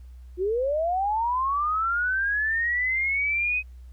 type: linear sweep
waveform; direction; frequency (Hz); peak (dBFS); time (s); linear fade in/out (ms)
sine; up; 346.6 to 2533; -22; 0.37-3.63; 50
effects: added 62 Hz sine -41 dBFS peak until 3.92 s + pink hiss -67 dBFS RMS until 3.92 s